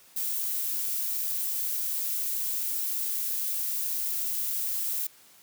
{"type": "noise", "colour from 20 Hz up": "violet", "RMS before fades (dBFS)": -30, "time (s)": [0.16, 5.07], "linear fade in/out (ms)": 5, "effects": ["white hiss -56 dBFS RMS until 5.42 s", "high-pass 80 Hz 12 dB/octave"]}